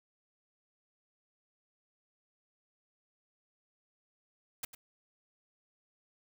white noise with echo, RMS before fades -37 dBFS, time 4.63-4.65 s, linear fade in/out 5 ms, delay 100 ms, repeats 1, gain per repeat -13 dB, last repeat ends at 4.75 s, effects none

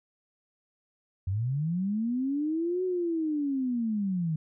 sine linear two-way sweep, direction up then down, 88.5 to 373 to 152.8 Hz, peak -26 dBFS, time 1.27-4.36 s, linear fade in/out 5 ms, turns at 2.84 s, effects none

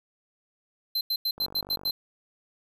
square tone bursts, 4100 Hz, C8, 36 cents flat, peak -25 dBFS, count 7, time 0.95-1.91 s, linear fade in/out 5 ms, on 60 ms, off 90 ms
click train, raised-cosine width 1 ms, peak -30 dBFS, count 26, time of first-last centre 1.38-1.897 s, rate 48.4 Hz
effects 10-bit

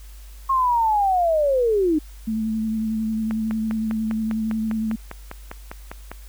sine linear sweep, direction down, 1085 to 293.2 Hz, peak -16 dBFS, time 0.49-1.99 s, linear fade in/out 10 ms
sine tone with vibrato, 220 Hz, A3, in tune, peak -21 dBFS, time 2.27-4.96 s, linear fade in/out 10 ms, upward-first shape sine, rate 11 Hz, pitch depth 21 cents each way
click train, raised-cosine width 0.5 ms, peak -17 dBFS, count 15, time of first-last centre 3.31-6.116 s, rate 4.99 Hz
effects added 50 Hz sine -38 dBFS peak until 6.28 s + white hiss -51 dBFS RMS until 6.28 s

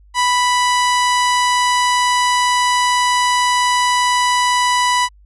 sawtooth tone, 987.8 Hz, B5, in tune, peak -9 dBFS, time 0.14-5.09 s, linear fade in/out 50 ms, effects added 50 Hz sine -44 dBFS peak until 5.25 s + resampled to 24000 Hz

